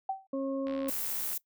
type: tone with exponential decay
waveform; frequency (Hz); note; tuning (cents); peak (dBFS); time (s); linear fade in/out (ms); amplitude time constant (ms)
sine; 771; G5; -29; -26; 0.09-0.27; 5; 39
type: harmonic tone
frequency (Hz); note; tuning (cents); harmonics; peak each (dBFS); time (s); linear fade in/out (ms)
271.2; C#4; -38; 1 / 2 / 4; -32 / -33 / -47; 0.33-0.9; 5
type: click train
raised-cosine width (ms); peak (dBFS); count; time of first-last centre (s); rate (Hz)
0.3; -30; 50; 0.67-1.33; 74.2
type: noise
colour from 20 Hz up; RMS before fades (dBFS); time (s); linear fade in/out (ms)
violet; -34; 0.88-1.38; 5
effects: noise-tail reverb RT60 0.1 s tail -21 dB re dry